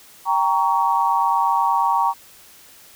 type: chord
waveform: sine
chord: G diminished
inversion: none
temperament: equal with one note detuned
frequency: 784 / 932.3 / 1122.3 Hz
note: G5 / Bb5 / Db6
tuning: 0 / 0 / +21 cents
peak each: -22 / -18 / -21 dBFS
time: 0.25-2.14 s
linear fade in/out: 50 ms
effects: white hiss -47 dBFS RMS until 2.95 s